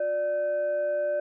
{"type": "tone with frequency modulation", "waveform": "sine", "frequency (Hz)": 590, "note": "D5", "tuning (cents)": 8, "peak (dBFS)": -24, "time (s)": [0, 1.2], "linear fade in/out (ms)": 5, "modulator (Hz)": 949, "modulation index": 0.31, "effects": []}